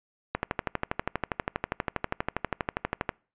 click train, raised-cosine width 0.5 ms, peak -11 dBFS, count 35, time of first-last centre 0.35-3.092 s, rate 12.4 Hz, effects noise-tail reverb RT60 0.4 s tail -26 dB re dry + resampled to 8000 Hz

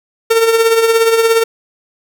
45% pulse tone with tremolo, 454.4 Hz, A#4, 44 cents flat, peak -6 dBFS, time 0.3-1.44 s, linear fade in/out 10 ms, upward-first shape triangle, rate 17 Hz, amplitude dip 60%, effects none

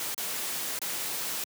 white noise with dropouts, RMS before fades -33 dBFS, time 0-1.44 s, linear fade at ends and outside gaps 2 ms, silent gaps 0.145-0.178 / 0.79-0.816 s, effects high-pass 150 Hz 12 dB/octave

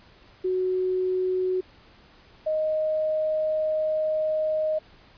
sine tone pair in turn, 370 / 622.3 Hz, F#4 / D#5, 0 / 0 cents, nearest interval major sixth, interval 900 cents, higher second, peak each -22 dBFS, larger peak neither, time 0.44-1.61 / 2.46-4.79 s, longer second, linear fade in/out 10 ms, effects pink hiss -54 dBFS RMS until 5.17 s + resampled to 11025 Hz

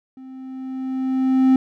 triangle tone with level ramp, 261.6 Hz, C4, in tune, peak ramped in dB -35 to -8 dBFS, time 0.17-1.56 s, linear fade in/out 2 ms, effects none

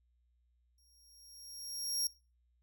25% pulse tone with exponential growth, 5588 Hz, F8, in tune, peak -25 dBFS, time 0.78-2.07 s, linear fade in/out 2 ms, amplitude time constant 280 ms, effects noise-tail reverb RT60 0.3 s tail -20 dB re dry + added 60 Hz sine -70 dBFS peak until 2.62 s

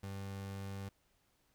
30% pulse tone, 98 Hz, G2, in tune, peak -39 dBFS, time 0.03-0.89 s, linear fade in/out 5 ms, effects pink hiss -75 dBFS RMS until 1.54 s

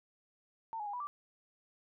sine tone with pitch steps, 900 / 837 / 816 / 982 / 1169 Hz, A5 / G#5 / G#5 / B5 / D6, +39 / +13 / -31 / -10 / -8 cents, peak -37 dBFS, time 0.73-1.07 s, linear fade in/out 0 ms, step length 68 ms, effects none

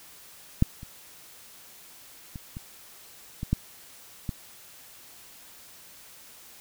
clicks, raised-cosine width 5 ms, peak -6 / -28 / -25 / -24 / -19 / -10 / -17 dBFS, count 7, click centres 0.624 / 0.831 / 2.358 / 2.569 / 3.431 / 3.53 / 4.292 s, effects white hiss -50 dBFS RMS until 6.6 s

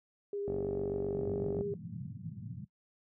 sine tone with vibrato, 404.3 Hz, G#4, 46 cents flat, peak -34 dBFS, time 0.33-1.74 s, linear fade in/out 2 ms, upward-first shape square, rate 10 Hz, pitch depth 10 cents each way
click train, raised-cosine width 2 ms, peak -24 dBFS, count 55, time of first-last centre 0.48-1.61 s, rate 47.8 Hz
white band-pass noise, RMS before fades -43 dBFS, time 1.15-2.65 s, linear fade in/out 5 ms, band 100 to 200 Hz, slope 48 dB/octave
effects noise-tail reverb RT60 0.1 s tail -20 dB re dry + high-pass 60 Hz 12 dB/octave

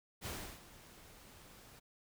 pink noise with ADSR envelope, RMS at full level -42 dBFS, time 0.21-1.8 s, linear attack 48 ms, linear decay 340 ms, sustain -16 dB, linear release 17 ms, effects none

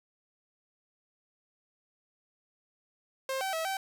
sawtooth tone with pitch steps, 531 / 769 / 647 / 772 Hz, C5 / G5 / E5 / G5, +25 / -33 / -32 / -27 cents, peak -27 dBFS, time 3.29-3.77 s, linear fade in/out 2 ms, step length 120 ms, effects none

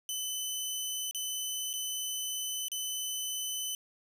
15% pulse tone with dropouts, 3021 Hz, F#7, 35 cents sharp, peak -26 dBFS, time 0.09-3.75 s, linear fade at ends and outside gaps 1 ms, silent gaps 1.111-1.147 / 1.731-1.737 / 2.684-2.717 s, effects none

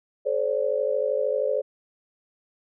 sine tone cluster, 428.6 / 525 / 578 Hz, A4 / C5 / D5, -45 / +6 / -28 cents, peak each -28 / -25 / -26 dBFS, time 0.25-1.62 s, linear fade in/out 20 ms, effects none

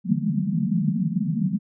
pink band-pass noise, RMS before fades -23 dBFS, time 0.04-1.59 s, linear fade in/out 50 ms, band 150 to 230 Hz, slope 96 dB/octave, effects none

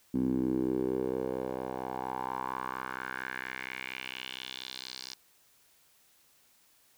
10% pulse tone with band-pass filter sweep, 64.3 Hz, C2, 30 cents flat, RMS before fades -35 dBFS, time 0.14-5.14 s, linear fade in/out 5 ms, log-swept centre 250 to 5000 Hz, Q 3.5, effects white hiss -65 dBFS RMS until 6.97 s

